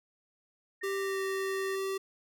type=tone; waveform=sine; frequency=1843 Hz; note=A#6; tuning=20 cents flat; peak=-39 dBFS; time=0.81-1.76 s; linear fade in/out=10 ms
type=tone with pitch glide; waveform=square; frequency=392 to 386.6 Hz; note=G4 to G4; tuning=0 to -24 cents; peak=-32 dBFS; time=0.83-1.98 s; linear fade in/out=10 ms; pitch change=-24 cents; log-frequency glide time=0.98-1.21 s
effects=none

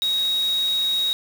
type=tone in noise; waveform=sine; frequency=3786 Hz; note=A#7; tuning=26 cents sharp; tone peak=-19 dBFS; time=0.02-1.13 s; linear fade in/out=0 ms; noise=white; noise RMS=-37 dBFS; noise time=0.02-1.13 s; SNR=+15 dB; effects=none

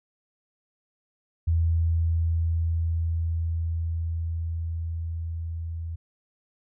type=tone with level ramp; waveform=sine; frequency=82.7 Hz; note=E2; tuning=6 cents sharp; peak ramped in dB=-19 to -30 dBFS; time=1.47-5.96 s; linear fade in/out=10 ms; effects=none

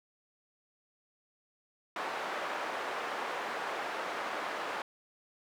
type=band-pass noise; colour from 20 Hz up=white; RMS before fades=-37 dBFS; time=1.96-4.82 s; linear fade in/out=2 ms; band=470 to 1300 Hz; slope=12 dB/octave; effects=none

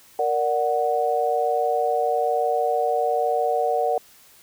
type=chord; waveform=sine; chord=Bb augmented; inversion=none; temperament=equal; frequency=466.2 / 587.3 / 740 Hz; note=Bb4 / D5 / F#5; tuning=0 / 0 / 0 cents; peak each=-24 / -25 / -22 dBFS; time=0.19-3.98 s; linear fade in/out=2 ms; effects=white hiss -52 dBFS RMS until 4.42 s

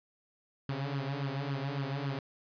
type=tone with flanger; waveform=sawtooth; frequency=138.59 Hz; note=C#3; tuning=in tune; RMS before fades=-35 dBFS; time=0.69-2.19 s; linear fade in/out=2 ms; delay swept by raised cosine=0.63 to 6.13 ms; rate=3.6 Hz; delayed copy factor=+0.75; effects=resampled to 11025 Hz

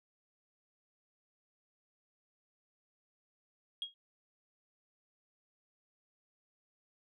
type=tone with exponential decay; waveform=sine; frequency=3278 Hz; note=G#7; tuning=23 cents flat; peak=-31 dBFS; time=3.82-3.94 s; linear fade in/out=1 ms; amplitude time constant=26 ms; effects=tanh soft clip ceiling -30 dBFS

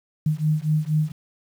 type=beating tone pair; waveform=sine; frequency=151.8 / 156 Hz; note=D#3 / D#3; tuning=-42 / +5 cents; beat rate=4.2 Hz; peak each=-22 dBFS; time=0.26-1.12 s; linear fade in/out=5 ms; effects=8-bit

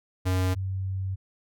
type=tone pair in turn; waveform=square / sine; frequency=92.5 / 95.32 Hz; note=F#2 / G2; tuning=0 / -48 cents; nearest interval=minor second; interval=52 cents; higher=second; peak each=-23 / -27 dBFS; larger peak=first; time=0.25-0.55 / 0.55-1.16 s; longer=second; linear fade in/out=20 ms; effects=none

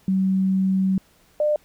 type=tone pair in turn; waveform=sine; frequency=190.2 / 600.2 Hz; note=F#3 / D5; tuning=+48 / +38 cents; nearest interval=octave + minor sixth; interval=1990 cents; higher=second; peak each=-17 dBFS; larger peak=neither; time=0.08-0.98 / 1.4-1.56 s; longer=first; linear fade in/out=2 ms; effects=pink hiss -58 dBFS RMS until 1.64 s

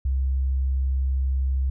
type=tone; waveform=sine; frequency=66.2 Hz; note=C2; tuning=21 cents sharp; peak=-20 dBFS; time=0.05-1.7 s; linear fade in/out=5 ms; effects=none

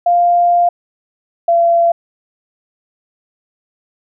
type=tone pair in turn; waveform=sine; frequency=698.5 / 681 Hz; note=F5 / F5; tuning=0 / -44 cents; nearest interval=unison; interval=44 cents; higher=first; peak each=-8 dBFS; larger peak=neither; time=0.06-0.69 / 1.48-1.92 s; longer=first; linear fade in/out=5 ms; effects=none

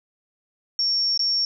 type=tone with dropouts; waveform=sine; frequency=5490 Hz; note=F8; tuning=31 cents flat; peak=-19 dBFS; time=0.79-1.45 s; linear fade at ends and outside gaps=1 ms; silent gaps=1.176-1.193 s; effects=none

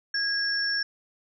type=tone pair together; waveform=sine; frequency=1644 / 5428 Hz; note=G#6 / E8; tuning=-18 / +50 cents; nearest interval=octave + major sixth; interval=2068 cents; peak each=-27 dBFS; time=0.14-0.83 s; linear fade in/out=5 ms; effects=none

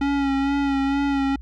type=tone with vibrato; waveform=square; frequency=277.2 Hz; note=C#4; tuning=in tune; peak=-20 dBFS; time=0.01-1.36 s; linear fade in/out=5 ms; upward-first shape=sine; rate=2.2 Hz; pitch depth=30 cents each way; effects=added 60 Hz sine -35 dBFS peak until 1.41 s + low-pass 3000 Hz 12 dB/octave

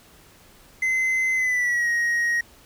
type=tone with pitch glide; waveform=triangle; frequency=2054 to 1883.5 Hz; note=C7 to A#6; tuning=-33 to +17 cents; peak=-18 dBFS; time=0.82-2.41 s; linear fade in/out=5 ms; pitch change=-150 cents; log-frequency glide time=1.35-1.89 s; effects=pink hiss -52 dBFS RMS until 2.65 s

